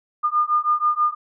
sine beating tone pair, 1210 / 1216.2 Hz, D#6 / D#6, -49 / -40 cents, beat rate 6.2 Hz, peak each -20 dBFS, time 0.23-1.15 s, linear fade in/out 20 ms, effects none

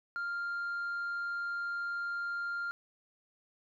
sine tone with tanh clipping, 1396.9 Hz, F6, in tune, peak -34 dBFS, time 0.16-2.71 s, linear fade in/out 0 ms, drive 1 dB, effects none

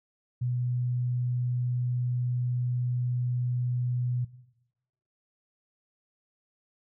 sine tone, 123.47 Hz, B2, in tune, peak -26 dBFS, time 0.41-4.25 s, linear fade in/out 10 ms, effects noise-tail reverb RT60 0.9 s tail -17 dB re dry

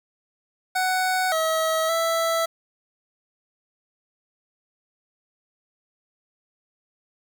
25% pulse tone with pitch steps, 744 / 642 / 660 Hz, F#5 / E5 / E5, +9 / -46 / +2 cents, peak -17 dBFS, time 0.75-2.46 s, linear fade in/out 10 ms, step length 570 ms, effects 8-bit

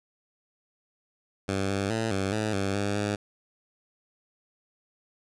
10% pulse tone with pitch steps, 97.2 / 98.8 / 112.3 / 97 / 107.7 / 98 / 101.2 / 103.3 Hz, G2 / G2 / A2 / G2 / A2 / G2 / G#2 / G#2, -14 / +14 / +36 / -18 / -37 / 0 / -44 / -9 cents, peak -18 dBFS, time 1.48-3.16 s, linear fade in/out 10 ms, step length 210 ms, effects resampled to 22050 Hz

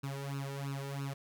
sawtooth tone with flanger, 138.59 Hz, C#3, in tune, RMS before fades -39 dBFS, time 0.03-1.14 s, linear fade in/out 10 ms, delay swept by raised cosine 0.74 to 2.24 ms, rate 3 Hz, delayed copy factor +0.9, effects none

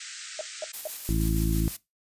white band-pass noise, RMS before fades -41 dBFS, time 0-0.72 s, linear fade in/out 5 ms, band 1300 to 8400 Hz, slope 96 dB/octave
sine tone bursts, 622.3 Hz, D#5, in tune, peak -29 dBFS, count 3, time 0.39-0.873 s, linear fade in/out 2 ms, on 21 ms, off 210 ms
blue noise with tremolo, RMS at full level -35 dBFS, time 0.73-1.77 s, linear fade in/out 10 ms, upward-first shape square, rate 6.3 Hz, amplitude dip 30%
harmonic tone, 54.6 Hz, A1, 13 cents flat, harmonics 1 / 2 / 3 / 4 / 5 / 6, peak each -25 / -31 / -30 / -35 / -35 / -32 dBFS, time 1.09-1.68 s, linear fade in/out 0 ms
effects noise-tail reverb RT60 0.2 s tail -19 dB re dry + resampled to 32000 Hz

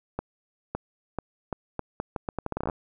accelerating click train, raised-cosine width 1 ms, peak -15 dBFS, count 18, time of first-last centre 0.19-2.698 s, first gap 560 ms, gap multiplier 0.78, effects none

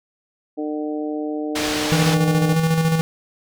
harmonic tone, 151.2 Hz, D#3, 49 cents flat, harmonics 2 / 3 / 4 / 5, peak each -24 / -29 / -32 / -35 dBFS, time 0.57-2.55 s, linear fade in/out 20 ms
white low-pass noise, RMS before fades -25 dBFS, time 1.55-2.15 s, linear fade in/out 10 ms, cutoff 4600 Hz, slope 12 dB/octave
square tone with tremolo, 162.1 Hz, E3, 29 cents flat, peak -15 dBFS, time 1.92-3.01 s, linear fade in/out 0 ms, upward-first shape square, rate 14 Hz, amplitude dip 40%
effects none

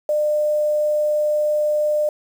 sine tone with quantisation, 601 Hz, D5, 40 cents sharp, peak -16 dBFS, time 0.09-2.09 s, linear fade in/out 2 ms, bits 7, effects none

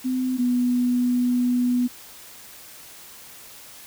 sine tone pair in turn, 256 / 246.4 Hz, C4 / B3, -38 / -4 cents, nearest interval minor second, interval 66 cents, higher first, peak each -21 / -18 dBFS, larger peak second, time 0.04-0.38 / 0.38-1.88 s, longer second, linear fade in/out 20 ms, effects white hiss -44 dBFS RMS until 3.86 s

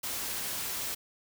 white noise, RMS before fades -35 dBFS, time 0.03-0.95 s, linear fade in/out 10 ms, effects none

